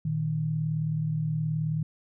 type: tone pair together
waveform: sine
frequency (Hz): 116.63 / 155.56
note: A#2 / D#3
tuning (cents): +1 / 0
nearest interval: perfect fourth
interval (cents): 499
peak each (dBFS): -33 / -26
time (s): 0.05-1.83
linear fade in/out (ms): 5
effects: none